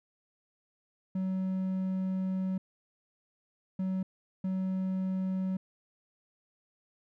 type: tone bursts at uneven times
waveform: triangle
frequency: 188.1 Hz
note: F#3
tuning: 29 cents sharp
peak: -27 dBFS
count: 3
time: 1.15-2.58 / 3.79-4.03 / 4.44-5.57 s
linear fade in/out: 5 ms
effects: none